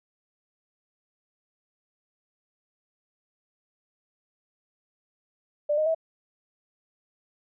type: tone with pitch steps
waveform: sine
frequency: 591 / 618.6 / 647.5 Hz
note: D5 / D#5 / E5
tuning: +11 / -10 / -31 cents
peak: -21 dBFS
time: 5.69-5.948 s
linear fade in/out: 10 ms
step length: 86 ms
effects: none